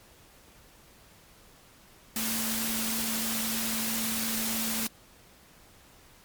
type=tone in noise; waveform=sine; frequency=224.2 Hz; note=A3; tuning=33 cents sharp; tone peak=-34 dBFS; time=2.16-4.87 s; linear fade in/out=2 ms; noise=white; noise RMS=-31 dBFS; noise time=2.16-4.87 s; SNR=-6 dB; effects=pink hiss -56 dBFS RMS until 6.24 s + MP3 96 kbps